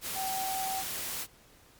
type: tone in noise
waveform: sine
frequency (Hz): 766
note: G5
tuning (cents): -40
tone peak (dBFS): -32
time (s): 0.14-0.84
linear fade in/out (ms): 50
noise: white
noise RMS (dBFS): -36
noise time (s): 0.01-1.27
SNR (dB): +1
effects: pink hiss -59 dBFS RMS until 1.79 s + MP3 96 kbps